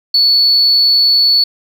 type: tone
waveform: sine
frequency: 4435 Hz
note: C#8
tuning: in tune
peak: -6 dBFS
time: 0.14-1.44 s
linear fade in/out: 5 ms
effects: tanh soft clip ceiling -3 dBFS + 8-bit